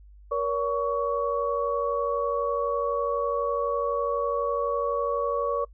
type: tone cluster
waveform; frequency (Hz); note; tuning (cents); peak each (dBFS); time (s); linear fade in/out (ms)
sine; 474 / 566 / 1123; A#4 / C#5 / C#6; +29 / +36 / +22; -28; 0.31-5.65; 10
effects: noise-tail reverb RT60 0.1 s tail -24 dB re dry + added 50 Hz sine -47 dBFS peak until 5.73 s